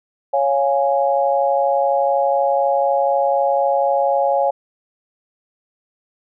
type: chord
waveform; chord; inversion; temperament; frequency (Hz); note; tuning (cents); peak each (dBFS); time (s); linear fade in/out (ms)
sine; Db major; none; equal; 554.4 / 698.5 / 830.6; Db5 / F5 / Ab5; 0 / 0 / 0; -17 / -20 / -19; 0.33-4.51; 10
effects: none